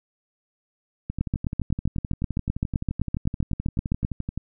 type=two click trains; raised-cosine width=5 ms; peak=-11 / -16 dBFS; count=23 / 39; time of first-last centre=1.21-4.049 / 1.1-4.376 s; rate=7.75 / 11.6 Hz; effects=none